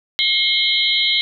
sine tone cluster, 2142 / 3083 / 3317 / 3727 / 4045 Hz, C7 / G7 / G#7 / A#7 / B7, +40 / -29 / -3 / -1 / +41 cents, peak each -21 dBFS, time 0.19-1.21 s, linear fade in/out 0 ms, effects none

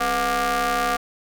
sawtooth ring-modulated tone, 230 Hz, A#3, 23 cents flat, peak -13 dBFS, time 0-0.97 s, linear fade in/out 10 ms, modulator 954 Hz, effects none

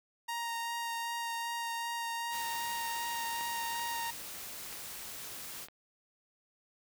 sawtooth tone with vibrato, 932.3 Hz, A#5, in tune, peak -31 dBFS, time 0.28-4.11 s, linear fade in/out 10 ms, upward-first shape sine, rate 2.6 Hz, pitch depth 10 cents each way
white noise, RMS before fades -44 dBFS, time 2.3-5.68 s, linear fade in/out 50 ms
clicks, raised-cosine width 0.3 ms, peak -29 / -31 / -32 / -32 dBFS, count 4, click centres 3.41 / 3.796 / 4.727 / 5.685 s
effects none

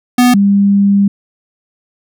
square / sine tone pair in turn, 246.9 / 199.91 Hz, B3 / G3, 0 / +34 cents, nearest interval major third, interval 366 cents, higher first, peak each -6 dBFS, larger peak neither, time 0.18-0.34 / 0.34-1.08 s, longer second, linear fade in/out 5 ms, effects none

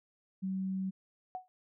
sine tone, 190 Hz, F#3, 46 cents sharp, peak -32 dBFS, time 0.42-0.91 s, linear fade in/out 20 ms
sine tone with exponential decay, 740 Hz, F#5, in tune, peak -33 dBFS, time 1.35-1.48 s, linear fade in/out 0 ms, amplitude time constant 28 ms
effects none

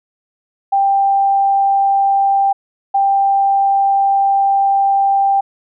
sine tone pair in turn, 789 / 789 Hz, G5 / G5, +11 / +11 cents, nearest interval unison, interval 0 cents, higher neither, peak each -10 dBFS, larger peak neither, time 0.72-2.53 / 2.94-5.41 s, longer second, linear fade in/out 10 ms, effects none

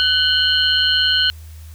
sine tone cluster, 1503 / 2934 / 3091 / 4218 Hz, F#6 / F#7 / G7 / C8, +27 / -15 / -25 / +13 cents, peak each -19 dBFS, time 0-1.3 s, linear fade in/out 0 ms, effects added 79 Hz sine -34 dBFS peak until 1.74 s + white hiss -49 dBFS RMS until 1.74 s

